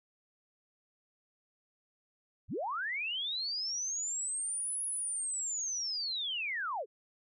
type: linear two-way sweep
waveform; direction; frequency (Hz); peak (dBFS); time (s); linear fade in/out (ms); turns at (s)
sine; up then down; 38.89 to 10548 to 368.1; -33; 2.48-6.86; 50; 4.84
effects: none